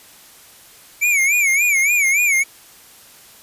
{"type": "tone with vibrato", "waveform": "square", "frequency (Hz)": 2280, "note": "C#7", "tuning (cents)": 48, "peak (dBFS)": -14, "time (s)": [1.01, 2.44], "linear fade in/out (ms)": 20, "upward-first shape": "sine", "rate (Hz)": 3.5, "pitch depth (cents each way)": 130, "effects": ["white hiss -45 dBFS RMS until 3.42 s", "resampled to 32000 Hz"]}